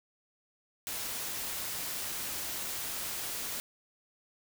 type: noise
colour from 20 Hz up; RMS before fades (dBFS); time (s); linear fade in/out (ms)
white; -37; 0.87-3.6; 0
effects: none